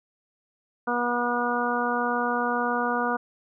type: harmonic tone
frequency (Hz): 241.8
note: B3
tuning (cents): -36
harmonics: 1 / 2 / 3 / 4 / 5 / 6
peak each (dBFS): -30 / -30 / -30 / -30 / -30 / -30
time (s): 0.87-3.17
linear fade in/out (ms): 10
effects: none